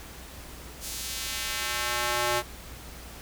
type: tone with high-pass filter sweep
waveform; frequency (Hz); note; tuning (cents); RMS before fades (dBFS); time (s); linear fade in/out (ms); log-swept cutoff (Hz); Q
square; 120.7; B2; -39; -30; 0.8-2.43; 50; 6300 to 540; 0.74
effects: added 60 Hz sine -45 dBFS peak until 3.21 s + pink hiss -45 dBFS RMS until 3.21 s